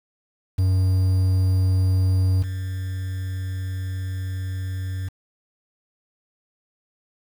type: tone pair in turn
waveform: triangle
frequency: 93.5 / 93.5 Hz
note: F#2 / F#2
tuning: +19 / +19 cents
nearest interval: unison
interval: 0 cents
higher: neither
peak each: -14 / -23 dBFS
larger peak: first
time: 0.58-2.43 / 2.43-5.09 s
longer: second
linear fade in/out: 10 ms
effects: 7-bit